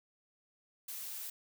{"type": "noise", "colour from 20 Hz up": "blue", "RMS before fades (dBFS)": -43, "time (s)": [0.88, 1.3], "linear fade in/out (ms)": 5, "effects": []}